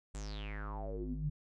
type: tone with low-pass filter sweep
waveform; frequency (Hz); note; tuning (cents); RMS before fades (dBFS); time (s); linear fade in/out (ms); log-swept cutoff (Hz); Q
square; 51.8; G#1; -4; -40; 0.14-1.3; 10; 8200 to 130; 8.8
effects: none